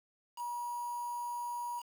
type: tone with quantisation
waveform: sine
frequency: 960 Hz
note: B5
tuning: 49 cents flat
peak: -36 dBFS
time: 0.36-1.83 s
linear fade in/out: 50 ms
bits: 8
effects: none